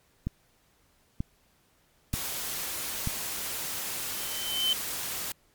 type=click train; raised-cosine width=5 ms; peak=-17 dBFS; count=4; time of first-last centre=0.27-3.074 s; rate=1.07 Hz
type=noise; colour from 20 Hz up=white; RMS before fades=-34 dBFS; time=2.13-5.32 s; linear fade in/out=2 ms
type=tone with exponential growth; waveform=sine; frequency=3073 Hz; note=G7; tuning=35 cents flat; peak=-21 dBFS; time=3.9-4.73 s; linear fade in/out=2 ms; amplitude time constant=180 ms
effects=pink hiss -66 dBFS RMS until 5.54 s + MP3 96 kbps